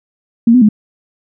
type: tone with pitch steps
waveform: sine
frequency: 231.8 / 251.4 / 211.8 Hz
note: A#3 / B3 / G#3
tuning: -10 / +31 / +34 cents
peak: -4 dBFS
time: 0.47-0.689 s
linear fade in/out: 5 ms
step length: 73 ms
effects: none